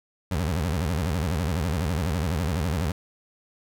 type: tone with vibrato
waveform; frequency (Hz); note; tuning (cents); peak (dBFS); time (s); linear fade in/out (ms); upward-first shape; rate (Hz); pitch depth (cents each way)
25% pulse; 82.41; E2; 0; -20; 0.31-2.92; 5; sine; 12; 240
effects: none